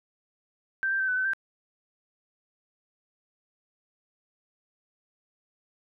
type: tone with pitch steps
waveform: sine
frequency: 1564 / 1577 / 1546 / 1499 / 1522 / 1573 Hz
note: G6 / G6 / G6 / F#6 / F#6 / G6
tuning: -4 / +10 / -24 / +22 / +48 / +6 cents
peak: -24 dBFS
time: 0.83-1.334 s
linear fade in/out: 0 ms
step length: 84 ms
effects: none